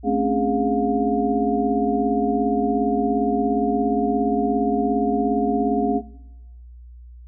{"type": "tone cluster", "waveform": "sine", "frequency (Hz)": [217.7, 262.9, 280.1, 413.2, 710], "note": ["A3", "C4", "C#4", "G#4", "F5"], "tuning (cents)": [-18, 8, 18, -9, 28], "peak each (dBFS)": -24, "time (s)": [0.03, 6.02], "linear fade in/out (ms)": 50, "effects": ["noise-tail reverb RT60 1.0 s tail -21 dB re dry", "added 60 Hz sine -39 dBFS peak until 7.27 s"]}